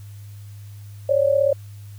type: tone pair together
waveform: sine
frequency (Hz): 547 / 583.8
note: C#5 / D5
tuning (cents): -23 / -10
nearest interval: minor second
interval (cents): 113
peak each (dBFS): -17 / -19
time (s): 1.09-1.53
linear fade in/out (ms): 5
effects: added 102 Hz sine -36 dBFS peak until 1.98 s + white hiss -54 dBFS RMS until 1.98 s